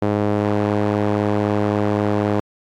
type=tone with band-pass filter; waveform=sawtooth; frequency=103.83 Hz; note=G#2; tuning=in tune; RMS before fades=-19 dBFS; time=0.02-2.4 s; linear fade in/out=0 ms; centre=450 Hz; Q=0.9; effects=AAC 48 kbps